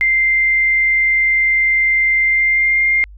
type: tone with pitch glide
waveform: sine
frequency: 2090 to 2112 Hz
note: C7 to C7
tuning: -2 to +16 cents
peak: -11 dBFS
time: 0.01-3.04 s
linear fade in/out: 0 ms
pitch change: +18 cents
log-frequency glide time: 2.22-2.83 s
effects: added 50 Hz sine -35 dBFS peak until 3.17 s